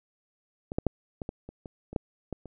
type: clicks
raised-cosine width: 2 ms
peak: -21 / -13 / -10 / -21 / -20 / -28 / -27 / -27 / -13 / -20 / -29 dBFS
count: 11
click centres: 0.719 / 0.785 / 0.867 / 1.218 / 1.291 / 1.49 / 1.658 / 1.93 / 1.962 / 2.327 / 2.457 s
effects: none